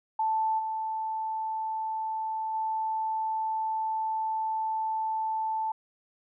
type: tone with level steps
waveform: sine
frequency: 880 Hz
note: A5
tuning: in tune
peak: -24 / -29 / -27 dBFS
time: 0.19-5.72 s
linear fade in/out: 5 ms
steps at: 0.58 / 2.53 s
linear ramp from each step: 20 ms
effects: none